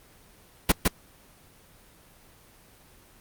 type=noise with echo; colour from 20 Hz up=pink; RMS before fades=-18 dBFS; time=0.69-0.72 s; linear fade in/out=5 ms; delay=160 ms; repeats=1; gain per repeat=-2 dB; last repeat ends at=0.88 s; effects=pink hiss -55 dBFS RMS until 3.2 s + Opus 24 kbps